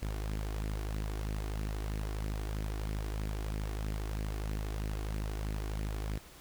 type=tone with flanger; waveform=sawtooth; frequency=52.4 Hz; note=G#1; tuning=16 cents sharp; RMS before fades=-36 dBFS; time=0.02-6.18 s; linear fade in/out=5 ms; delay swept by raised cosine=0.4 to 2.8 ms; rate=3.1 Hz; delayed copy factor=+0.55; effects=pink hiss -54 dBFS RMS until 6.4 s